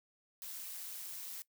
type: noise with amplitude modulation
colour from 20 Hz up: blue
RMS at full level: -43 dBFS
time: 0.42-1.42 s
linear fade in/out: 0 ms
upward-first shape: sine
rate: 184 Hz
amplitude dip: 50%
effects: noise-tail reverb RT60 0.1 s tail -19 dB re dry